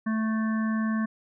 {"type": "harmonic tone", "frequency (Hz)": 220, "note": "A3", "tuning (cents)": 0, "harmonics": [1, 3, 5, 7, 8], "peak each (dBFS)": [-24, -42, -37, -41, -39], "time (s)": [0.06, 1.06], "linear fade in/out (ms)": 10, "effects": []}